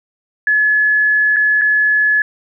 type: tone with dropouts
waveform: sine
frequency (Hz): 1707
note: G#6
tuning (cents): +47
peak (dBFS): -10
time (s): 0.47-2.22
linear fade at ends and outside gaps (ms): 2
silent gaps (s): 1.362-1.366 / 1.613-1.617
effects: none